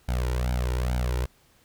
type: tone with flanger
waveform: sawtooth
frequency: 61.74 Hz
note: B1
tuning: in tune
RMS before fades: -26 dBFS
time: 0.08-1.26 s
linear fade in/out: 10 ms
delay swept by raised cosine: 1.3 to 2.16 ms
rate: 2.3 Hz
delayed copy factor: +0.95
effects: pink hiss -61 dBFS RMS until 1.64 s